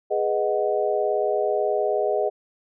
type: chord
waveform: sine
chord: G# minor seventh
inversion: none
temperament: equal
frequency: 415.3 / 493.9 / 622.3 / 740 Hz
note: G#4 / B4 / D#5 / F#5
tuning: 0 / 0 / 0 / 0 cents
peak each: -24 / -28 / -24 / -28 dBFS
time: 0.1-2.3 s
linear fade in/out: 20 ms
effects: none